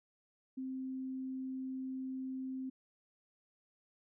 sine tone, 261.6 Hz, C4, in tune, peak -38 dBFS, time 0.57-2.7 s, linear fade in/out 10 ms, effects none

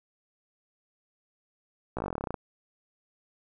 slowing click train, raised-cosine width 1 ms, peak -18 dBFS, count 16, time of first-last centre 1.97-2.342 s, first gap 16 ms, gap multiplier 1.06, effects none

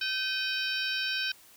harmonic tone with a mistuned harmonic, 771 Hz, G5, 29 cents flat, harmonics 2 / 3 / 4 / 5 / 6 / 7, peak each -33 / -35 / -36 / -37 / -38 / -38 dBFS, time 0.01-1.32 s, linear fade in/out 5 ms, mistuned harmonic 3, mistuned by +130 cents, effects white hiss -56 dBFS RMS until 1.56 s

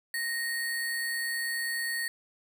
sine tone with sample-and-hold, 1864.7 Hz, A#6, in tune, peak -29 dBFS, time 0.14-2.08 s, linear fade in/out 2 ms, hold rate 6300 Hz, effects none

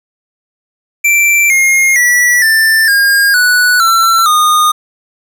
square tone with pitch steps, 2345 / 2138 / 1949.3 / 1777.2 / 1620.3 / 1477.3 / 1346.8 / 1228 Hz, D7 / C7 / B6 / A6 / G#6 / F#6 / E6 / D#6, -3 / +37 / -23 / +17 / -43 / -3 / +37 / -23 cents, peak -7 dBFS, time 1.04-4.72 s, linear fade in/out 10 ms, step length 460 ms, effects none

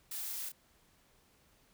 blue noise with echo, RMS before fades -41 dBFS, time 0.11-0.49 s, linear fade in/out 5 ms, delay 30 ms, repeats 1, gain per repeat -6 dB, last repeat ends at 0.52 s, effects pink hiss -68 dBFS RMS until 1.73 s

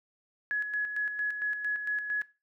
sine tone with tremolo, 1688 Hz, G#6, 28 cents sharp, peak -27 dBFS, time 0.51-2.22 s, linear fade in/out 0 ms, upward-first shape square, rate 4.4 Hz, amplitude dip 50%, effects noise-tail reverb RT60 0.3 s tail -20 dB re dry

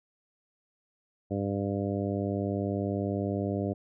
harmonic tone, 100 Hz, G2, 35 cents sharp, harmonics 1 / 2 / 3 / 4 / 5 / 6 / 7, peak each -33 / -33 / -34 / -36 / -38 / -37 / -42 dBFS, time 1.3-3.74 s, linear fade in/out 20 ms, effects none

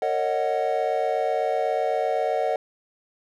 triangle chord, D# minor seventh, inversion second, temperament equal with one note detuned, 457.9 / 554.4 / 622.3 / 740 Hz, A#4 / C#5 / D#5 / F#5, -31 / 0 / 0 / 0 cents, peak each -26 / -26 / -25 / -24 dBFS, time 0.02-2.56 s, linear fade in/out 2 ms, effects none

